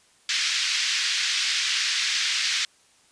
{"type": "band-pass noise", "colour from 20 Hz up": "white", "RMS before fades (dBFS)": -25, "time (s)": [0.29, 2.65], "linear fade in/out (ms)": 2, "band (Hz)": [1700, 5500], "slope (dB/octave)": 24, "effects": ["white hiss -59 dBFS RMS until 3.11 s", "resampled to 22050 Hz"]}